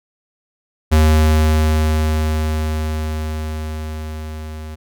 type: tone with level ramp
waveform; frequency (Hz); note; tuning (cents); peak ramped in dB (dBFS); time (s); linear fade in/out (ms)
square; 77.78; D#2; 0; -9 to -29; 0.91-4.76; 20
effects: none